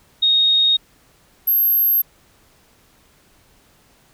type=tone pair in turn; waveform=sine; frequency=3729 / 12543 Hz; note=A#7 / G9; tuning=0 / 0 cents; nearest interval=octave + major sixth; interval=2100 cents; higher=second; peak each=-12 / -13 dBFS; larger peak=first; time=0.22-0.77 / 1.47-2.02 s; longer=neither; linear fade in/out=10 ms; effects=pink hiss -55 dBFS RMS until 4.13 s